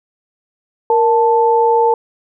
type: tone pair together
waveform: sine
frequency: 466.2 / 880.1 Hz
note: A#4 / A5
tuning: 0 / 0 cents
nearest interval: major seventh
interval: 1100 cents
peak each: -12 dBFS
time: 0.9-1.94 s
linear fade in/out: 2 ms
effects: none